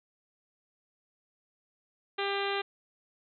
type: harmonic tone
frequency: 398 Hz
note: G4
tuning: 26 cents sharp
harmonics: 1 / 2 / 3 / 4 / 5 / 6 / 7 / 8 / 9 / 10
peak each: -33 / -36 / -38 / -39 / -40 / -41 / -41 / -42 / -43 / -43 dBFS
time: 2.18-2.62 s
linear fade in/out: 10 ms
effects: none